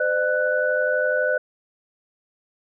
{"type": "tone cluster", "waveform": "sine", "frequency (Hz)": [512, 604, 1487], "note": ["C5", "D5", "F#6"], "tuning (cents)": [-38, 48, 8], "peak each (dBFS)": -23, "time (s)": [0, 1.38], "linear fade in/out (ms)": 5, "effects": []}